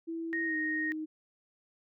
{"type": "tone with pitch glide", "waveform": "sine", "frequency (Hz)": [329.6, 311.8], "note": ["E4", "D#4"], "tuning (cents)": [0, 4], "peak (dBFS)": -34, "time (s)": [0.07, 1.06], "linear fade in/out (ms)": 20, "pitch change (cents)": -96, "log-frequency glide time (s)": [0.45, 0.56]}
{"type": "tone", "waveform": "sine", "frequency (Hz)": 1863, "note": "A#6", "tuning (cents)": -2, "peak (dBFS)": -31, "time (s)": [0.33, 0.92], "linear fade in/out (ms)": 0}
{"effects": []}